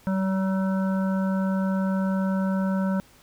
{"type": "harmonic tone with a mistuned harmonic", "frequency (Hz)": 190, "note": "F#3", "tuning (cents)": 46, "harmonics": [1, 3, 5, 7, 8], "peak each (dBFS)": [-22, -32, -36, -39, -40], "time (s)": [0.07, 3], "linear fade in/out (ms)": 0, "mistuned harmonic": 1, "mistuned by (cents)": 16, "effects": ["pink hiss -55 dBFS RMS until 3.22 s"]}